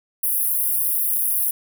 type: high-pass noise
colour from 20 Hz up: pink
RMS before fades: -21 dBFS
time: 0.23-1.51 s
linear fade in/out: 5 ms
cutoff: 10000 Hz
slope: 96 dB/octave
effects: none